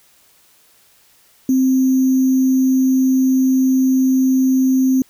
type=tone with sample-and-hold; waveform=sine; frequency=261.6 Hz; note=C4; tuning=in tune; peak=-11 dBFS; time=1.49-5.02 s; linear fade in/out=2 ms; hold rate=6300 Hz; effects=white hiss -53 dBFS RMS until 5.09 s